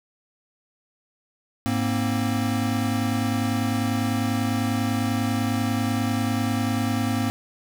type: tone cluster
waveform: square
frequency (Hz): 105.5 / 234.1 / 264.2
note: G#2 / A#3 / C4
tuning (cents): +28 / +8 / +17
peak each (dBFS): -27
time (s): 1.66-7.3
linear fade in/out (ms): 0
effects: none